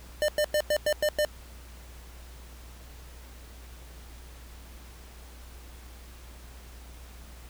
square tone bursts, 600 Hz, D5, 37 cents sharp, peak -23 dBFS, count 7, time 0.22-1.249 s, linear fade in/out 0 ms, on 63 ms, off 98 ms, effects added 60 Hz sine -45 dBFS peak until 7.49 s + pink hiss -52 dBFS RMS until 7.49 s

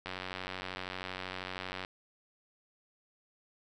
click train, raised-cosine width 0.3 ms, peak -22 dBFS, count 167, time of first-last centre 0.06-1.849 s, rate 92.8 Hz, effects none

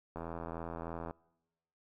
click train, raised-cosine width 1 ms, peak -27 dBFS, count 80, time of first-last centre 0.16-1.11 s, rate 83.2 Hz, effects noise-tail reverb RT60 1.0 s tail -25 dB re dry

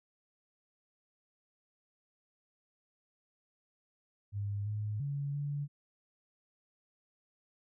sine tone with pitch steps, 101.5 / 105.5 / 141.6 / 144 Hz, G#2 / G#2 / C#3 / D3, -39 / +28 / +37 / -34 cents, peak -33 dBFS, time 4.32-5.68 s, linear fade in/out 50 ms, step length 340 ms, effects none

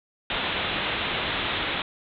white low-pass noise, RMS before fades -28 dBFS, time 0.3-1.82 s, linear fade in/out 2 ms, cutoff 3800 Hz, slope 96 dB/octave, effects none

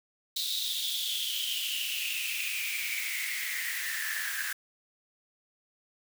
white noise with high-pass filter sweep, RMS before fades -33 dBFS, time 0.36-4.53 s, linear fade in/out 5 ms, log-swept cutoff 3900 to 1600 Hz, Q 9.4, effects none

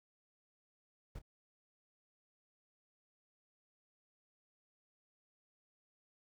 brown noise with echo, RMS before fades -45 dBFS, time 1.15-1.19 s, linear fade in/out 5 ms, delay 28 ms, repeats 1, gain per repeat -14 dB, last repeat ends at 1.218 s, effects none

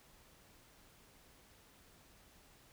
silence, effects pink hiss -64 dBFS RMS until 2.72 s

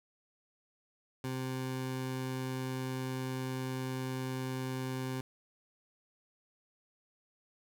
20% pulse tone, 130 Hz, C3, 11 cents flat, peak -30 dBFS, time 1.24-5.21 s, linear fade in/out 2 ms, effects none

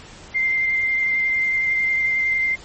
sine tone with vibrato, 2093 Hz, C7, in tune, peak -17 dBFS, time 0.34-2.56 s, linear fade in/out 20 ms, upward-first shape square, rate 11 Hz, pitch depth 10 cents each way, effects pink hiss -42 dBFS RMS until 2.64 s + MP3 32 kbps

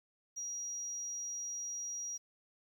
triangle tone, 5740 Hz, F8, 47 cents sharp, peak -35 dBFS, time 0.36-2.18 s, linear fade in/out 20 ms, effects tanh soft clip ceiling -36 dBFS + 11-bit

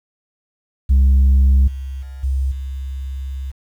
sine tone with level steps, 66.8 Hz, C2, 36 cents sharp, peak -6 / -24 / -29 / -15 / -23 dBFS, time 0.89-3.52 s, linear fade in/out 20 ms, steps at 1.67 / 2.02 / 2.23 / 2.51 s, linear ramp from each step 10 ms, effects tanh soft clip ceiling -8 dBFS + 8-bit

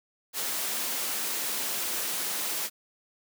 white high-pass noise, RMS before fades -31 dBFS, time 0.33-2.7 s, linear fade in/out 50 ms, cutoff 190 Hz, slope 24 dB/octave, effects none

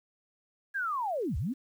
sine linear two-way sweep, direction down then up, 1661.2 to 57.5 to 287.9 Hz, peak -29 dBFS, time 0.74-1.54 s, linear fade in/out 20 ms, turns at 1.37 s, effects 10-bit

